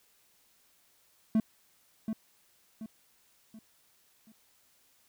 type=tone with echo; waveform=triangle; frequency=220 Hz; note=A3; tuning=in tune; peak=-20 dBFS; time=1.35-1.4 s; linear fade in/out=2 ms; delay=730 ms; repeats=4; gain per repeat=-8 dB; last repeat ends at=4.32 s; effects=white hiss -67 dBFS RMS until 5.08 s